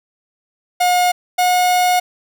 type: tone pair in turn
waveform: 45% pulse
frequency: 718 / 723.4 Hz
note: F5 / F#5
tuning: +48 / -39 cents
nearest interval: unison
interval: 13 cents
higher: second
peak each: -12 dBFS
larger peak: neither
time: 0.8-1.12 / 1.38-2 s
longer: second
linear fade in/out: 10 ms
effects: none